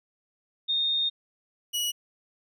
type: tone pair in turn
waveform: sine / sawtooth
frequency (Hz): 3676 / 2918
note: A#7 / F#7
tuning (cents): -25 / -25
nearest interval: major third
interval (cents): 400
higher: first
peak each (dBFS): -23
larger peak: neither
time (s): 0.68-1.1 / 1.73-1.92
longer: first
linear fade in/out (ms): 20
effects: none